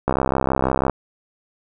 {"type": "click train", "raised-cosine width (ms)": 1, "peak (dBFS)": -4, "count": 55, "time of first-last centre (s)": [0.08, 0.897], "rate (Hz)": 66.1, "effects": []}